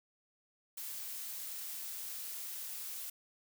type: noise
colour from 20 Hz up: blue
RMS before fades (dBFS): -43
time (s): 0.77-3.1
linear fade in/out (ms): 5
effects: none